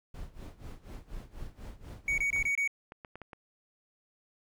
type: noise with tremolo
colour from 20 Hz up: brown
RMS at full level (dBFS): -41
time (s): 0.14-2.51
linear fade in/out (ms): 5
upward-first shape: sine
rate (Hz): 4.1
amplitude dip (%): 85
type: tone bursts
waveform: triangle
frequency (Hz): 2242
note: C#7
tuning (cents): +19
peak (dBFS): -25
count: 5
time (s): 2.08-2.676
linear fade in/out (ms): 2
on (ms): 100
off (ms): 24
type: clicks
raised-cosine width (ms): 0.5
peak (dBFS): -30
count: 6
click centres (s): 2.363 / 2.921 / 3.048 / 3.156 / 3.217 / 3.332
effects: none